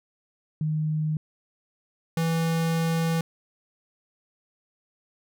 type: tone pair in turn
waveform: sine / square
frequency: 154.6 / 164.46 Hz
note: D#3 / E3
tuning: -11 / -4 cents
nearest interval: minor second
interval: 107 cents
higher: second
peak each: -23 dBFS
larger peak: neither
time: 0.61-1.17 / 2.17-3.21 s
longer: second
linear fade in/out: 2 ms
effects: none